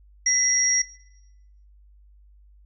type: tone pair together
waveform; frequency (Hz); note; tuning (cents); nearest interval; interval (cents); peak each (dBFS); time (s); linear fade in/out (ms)
sine; 2000 / 5657; B6 / F8; +21 / +21; octave + tritone; 1800; -25 / -18; 0.26-0.82; 5
effects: noise-tail reverb RT60 0.9 s tail -20 dB re dry + added 50 Hz sine -50 dBFS peak until 2.65 s